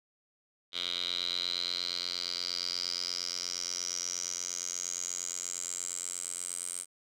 10% pulse tone with band-pass filter sweep, 88.5 Hz, F2, 23 cents sharp, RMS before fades -36 dBFS, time 0.72-6.86 s, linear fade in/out 50 ms, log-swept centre 3600 to 8700 Hz, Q 9.3, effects none

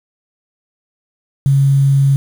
sine tone with quantisation, 137.9 Hz, C#3, 9 cents flat, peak -8 dBFS, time 1.46-2.16 s, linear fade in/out 0 ms, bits 6, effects none

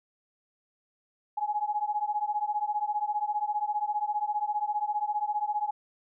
sine beating tone pair, 830.6 / 845.6 Hz, G#5 / G#5, 0 / +31 cents, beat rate 15 Hz, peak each -30 dBFS, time 1.37-5.71 s, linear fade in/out 10 ms, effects none

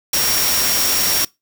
sine tone in noise, 5588 Hz, F8, in tune, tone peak -20 dBFS, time 0.13-1.25 s, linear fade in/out 5 ms, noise white, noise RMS -18 dBFS, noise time 0.13-1.25 s, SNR -5 dB, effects noise-tail reverb RT60 0.2 s tail -23 dB re dry

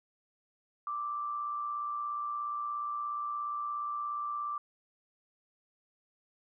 sine tone with amplitude modulation, 1174.7 Hz, D6, in tune, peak -31 dBFS, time 0.87-4.58 s, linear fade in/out 2 ms, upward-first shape sine, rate 117 Hz, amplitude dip 40%, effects none

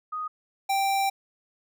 sine / square tone pair in turn, 1244.5 / 784 Hz, D#6 / G5, 0 / 0 cents, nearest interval minor sixth, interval 800 cents, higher first, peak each -29 / -23 dBFS, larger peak second, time 0.12-0.28 / 0.69-1.1 s, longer second, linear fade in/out 10 ms, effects none

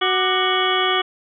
harmonic tone with a mistuned harmonic, 371.2 Hz, F#4, 6 cents sharp, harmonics 1 / 2 / 3 / 4 / 5 / 6 / 8 / 9, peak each -23 / -25 / -22 / -28 / -28 / -26 / -25 / -24 dBFS, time 0.01-1.02 s, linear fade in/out 10 ms, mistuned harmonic 3, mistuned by +110 cents, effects none

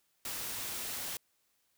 white noise, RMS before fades -39 dBFS, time 0.25-1.17 s, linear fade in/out 2 ms, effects white hiss -75 dBFS RMS until 1.77 s

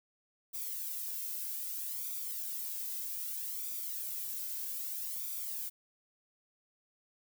violet noise with flanger, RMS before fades -39 dBFS, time 0.53-5.7 s, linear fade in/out 20 ms, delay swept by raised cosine 0.84 to 1.94 ms, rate 0.63 Hz, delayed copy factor +0.7, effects none

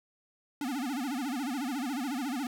square tone with vibrato, 265.6 Hz, C4, 26 cents sharp, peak -32 dBFS, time 0.61-2.47 s, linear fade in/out 2 ms, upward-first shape sine, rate 14 Hz, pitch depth 200 cents each way, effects none

